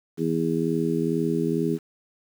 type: harmonic tone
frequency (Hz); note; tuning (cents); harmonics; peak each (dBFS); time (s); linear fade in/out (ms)
82.2; E2; -4; 2 / 3 / 4 / 5; -27 / -27 / -27 / -27; 0.17-1.79; 50
effects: 8-bit